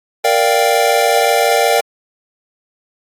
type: chord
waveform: square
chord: G minor seventh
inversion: first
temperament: equal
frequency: 466.2 / 587.3 / 698.5 / 784 Hz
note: Bb4 / D5 / F5 / G5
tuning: 0 / 0 / 0 / 0 cents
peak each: -17 dBFS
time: 0.24-1.81 s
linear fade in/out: 10 ms
effects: AAC 48 kbps